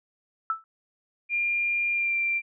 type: tone with exponential decay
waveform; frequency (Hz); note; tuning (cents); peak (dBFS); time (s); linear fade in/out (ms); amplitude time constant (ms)
sine; 1318.5; E6; 0; -20; 0.5-0.64; 1; 30
type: tone with pitch glide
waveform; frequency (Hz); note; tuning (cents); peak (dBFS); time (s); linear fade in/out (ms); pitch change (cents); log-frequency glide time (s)
sine; 2400 to 2364; D7 to D7; +37 to +11; -23; 1.29-2.42; 50; -26; 1.93-2.16
effects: none